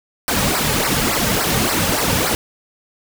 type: noise with flanger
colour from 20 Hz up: pink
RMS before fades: -18 dBFS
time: 0.28-2.35 s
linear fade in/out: 0 ms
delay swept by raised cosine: 0.29 to 2.99 ms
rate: 3.5 Hz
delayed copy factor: -0.8
effects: none